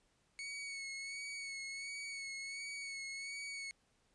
sawtooth tone with vibrato, 2217 Hz, C#7, in tune, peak -39 dBFS, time 0.39-3.71 s, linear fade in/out 0 ms, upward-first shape sine, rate 1.4 Hz, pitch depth 34 cents each way, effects pink hiss -75 dBFS RMS until 4.14 s + resampled to 22050 Hz

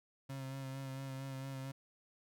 35% pulse tone with vibrato, 134.4 Hz, C3, 47 cents sharp, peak -40 dBFS, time 0.29-1.72 s, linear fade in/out 10 ms, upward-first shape sine, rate 4.4 Hz, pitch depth 24 cents each way, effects none

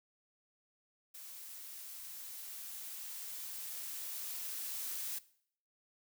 blue noise with level ramp, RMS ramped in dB -50 to -40 dBFS, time 1.14-5.19 s, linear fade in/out 10 ms, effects noise-tail reverb RT60 0.6 s tail -19 dB re dry

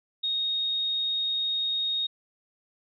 sine tone, 3729 Hz, A#7, in tune, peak -25 dBFS, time 0.23-2.07 s, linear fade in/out 10 ms, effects none

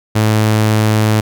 sawtooth tone, 108.2 Hz, A2, 29 cents flat, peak -6 dBFS, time 0.15-1.21 s, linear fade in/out 10 ms, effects none

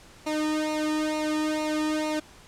sawtooth tone with flanger, 307.3 Hz, D#4, 21 cents flat, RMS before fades -27 dBFS, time 0.26-2.2 s, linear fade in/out 10 ms, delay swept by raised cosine 0.6 to 1.41 ms, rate 2.2 Hz, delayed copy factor -1, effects pink hiss -51 dBFS RMS until 2.47 s + low-pass 9000 Hz 12 dB/octave

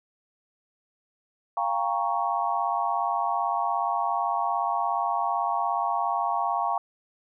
sine chord, G half-diminished seventh, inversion third, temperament equal with one note detuned, 698.5 / 795.9 / 932.3 / 1108.7 Hz, F5 / G5 / Bb5 / Db6, 0 / +26 / 0 / 0 cents, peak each -29 dBFS, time 1.57-6.78 s, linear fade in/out 2 ms, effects none

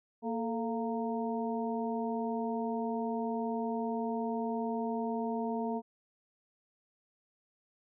harmonic tone with a mistuned harmonic, 231.1 Hz, A#3, 15 cents flat, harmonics 1 / 2 / 3 / 4, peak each -34 / -37 / -39 / -40 dBFS, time 0.22-5.82 s, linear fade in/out 50 ms, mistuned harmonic 2, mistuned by -80 cents, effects none

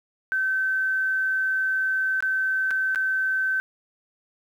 sine tone with dropouts, 1538 Hz, G6, 33 cents flat, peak -21 dBFS, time 0.32-3.6 s, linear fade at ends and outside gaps 0 ms, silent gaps 2.205-2.225 / 2.707-2.711 / 2.948-2.958 s, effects 9-bit

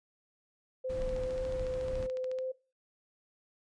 sine tone with vibrato, 515 Hz, C5, 28 cents flat, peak -33 dBFS, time 0.84-2.52 s, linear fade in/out 10 ms, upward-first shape triangle, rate 2 Hz, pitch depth 11 cents each way
brown noise, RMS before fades -40 dBFS, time 0.89-2.07 s, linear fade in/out 10 ms
click train, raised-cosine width 0.2 ms, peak -32 dBFS, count 20, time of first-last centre 1.02-2.387 s, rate 13.9 Hz
effects noise-tail reverb RT60 0.3 s tail -18 dB re dry + resampled to 22050 Hz

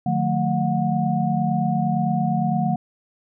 sine tone cluster, 151 / 179.8 / 221.7 / 727 Hz, D3 / F#3 / A3 / F#5, +48 / -49 / +13 / -31 cents, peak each -24 dBFS, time 0.06-2.76 s, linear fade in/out 5 ms, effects none

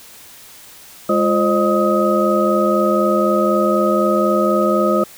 sine tone cluster, 207.2 / 348.8 / 529 / 613 / 1260 Hz, G#3 / F4 / C5 / D#5 / D#6, -4 / -2 / +19 / -26 / +21 cents, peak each -19 dBFS, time 1.09-5.04 s, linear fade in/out 5 ms, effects white hiss -41 dBFS RMS until 5.17 s

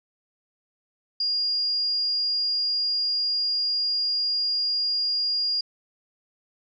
sine tone, 4834 Hz, D8, 49 cents sharp, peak -22 dBFS, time 1.2-5.61 s, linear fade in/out 5 ms, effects none

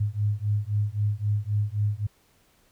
sine beating tone pair, 102.3 / 106.1 Hz, G#2 / G#2, -26 / +38 cents, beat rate 3.8 Hz, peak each -26 dBFS, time 0-2.07 s, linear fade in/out 10 ms, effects pink hiss -63 dBFS RMS until 2.71 s

